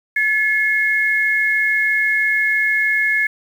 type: tone pair together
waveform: sine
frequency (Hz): 1716.8 / 2163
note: A6 / C#7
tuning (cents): -43 / -43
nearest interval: major third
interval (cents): 400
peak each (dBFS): -17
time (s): 0.16-3.27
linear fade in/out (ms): 5
effects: 7-bit